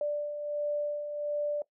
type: beating tone pair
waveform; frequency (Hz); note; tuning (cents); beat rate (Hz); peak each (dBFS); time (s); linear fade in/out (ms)
sine; 587.3 / 588.7; D5 / D5; 0 / +4; 1.4; -39 / -30; 0.01-1.62; 2
effects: noise-tail reverb RT60 0.1 s tail -19 dB re dry